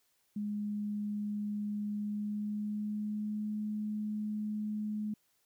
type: tone with pitch glide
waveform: sine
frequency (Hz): 207.7 to 211.8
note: G#3 to G#3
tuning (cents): 0 to +34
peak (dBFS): -33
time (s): 0.36-5.14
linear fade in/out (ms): 5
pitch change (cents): +34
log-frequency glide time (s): 1.95-3.53
effects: white hiss -74 dBFS RMS until 5.45 s